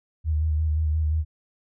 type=tone with vibrato; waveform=sine; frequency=77.7 Hz; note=D#2; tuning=2 cents flat; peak=-20 dBFS; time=0.24-1.25 s; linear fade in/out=50 ms; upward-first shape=square; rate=5.7 Hz; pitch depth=30 cents each way; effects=none